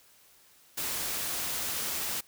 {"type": "noise", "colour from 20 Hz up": "white", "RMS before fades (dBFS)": -33, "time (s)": [0.77, 2.21], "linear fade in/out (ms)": 10, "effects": ["white hiss -60 dBFS RMS until 2.27 s"]}